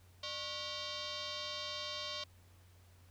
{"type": "tone with frequency modulation", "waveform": "sine", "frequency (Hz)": 248.6, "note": "B3", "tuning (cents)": 12, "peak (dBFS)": -39, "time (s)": [0.23, 2.24], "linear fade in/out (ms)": 5, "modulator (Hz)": 849, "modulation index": 5.6, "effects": ["added 90 Hz sine -60 dBFS peak until 3.1 s", "pink hiss -68 dBFS RMS until 3.1 s"]}